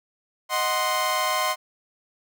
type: chord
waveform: sawtooth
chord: C diminished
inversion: first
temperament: equal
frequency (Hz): 622.3 / 740 / 1046.5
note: Eb5 / Gb5 / C6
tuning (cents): 0 / 0 / 0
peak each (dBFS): -25 / -25 / -20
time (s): 0.49-1.56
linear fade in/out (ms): 50
effects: none